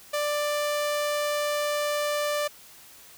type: tone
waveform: sawtooth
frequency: 590 Hz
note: D5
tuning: 8 cents sharp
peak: -21 dBFS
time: 0.13-2.48 s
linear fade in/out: 10 ms
effects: white hiss -50 dBFS RMS until 3.17 s